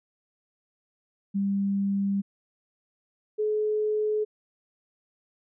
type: tone pair in turn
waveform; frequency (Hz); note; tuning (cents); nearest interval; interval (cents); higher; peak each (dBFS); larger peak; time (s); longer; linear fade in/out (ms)
sine; 198.2 / 426.4; G3 / G#4; +19 / +46; octave + minor second; 1327; second; -23; neither; 1.34-2.22 / 3.38-4.25; first; 20
effects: none